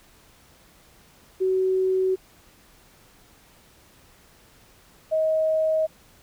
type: tone pair in turn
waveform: sine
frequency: 375.9 / 632.2 Hz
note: F#4 / D#5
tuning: +27 / +27 cents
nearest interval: major sixth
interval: 900 cents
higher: second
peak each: -19 dBFS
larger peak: neither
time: 1.4-2.16 / 5.11-5.87 s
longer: neither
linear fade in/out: 20 ms
effects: pink hiss -55 dBFS RMS until 6.22 s